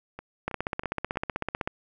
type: two click trains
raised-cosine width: 0.5 ms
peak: -13 / -23 dBFS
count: 20 / 4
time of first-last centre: 0.48-1.675 / 0.19-1.158 s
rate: 15.9 / 3.1 Hz
effects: none